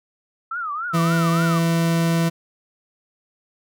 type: tone with vibrato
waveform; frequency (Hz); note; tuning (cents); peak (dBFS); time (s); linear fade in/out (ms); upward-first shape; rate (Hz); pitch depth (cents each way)
sine; 1294; E6; -32; -24; 0.51-1.59; 5; triangle; 3.5; 230
type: tone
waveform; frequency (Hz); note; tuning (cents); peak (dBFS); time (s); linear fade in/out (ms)
40% pulse; 166.5; E3; +18; -16; 0.93-2.3; 20
effects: none